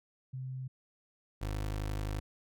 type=tone pair in turn; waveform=sine / 25% pulse; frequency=130.1 / 51.63 Hz; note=C3 / G#1; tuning=-9 / -9 cents; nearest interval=octave + major third; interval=1600 cents; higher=first; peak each=-37 / -30 dBFS; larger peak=second; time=0.33-0.68 / 1.41-2.2 s; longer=second; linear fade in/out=10 ms; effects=none